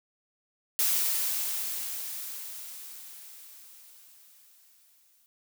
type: noise with exponential decay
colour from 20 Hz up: blue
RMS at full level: -25 dBFS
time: 0.79-5.26 s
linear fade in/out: 0 ms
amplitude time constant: 970 ms
effects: none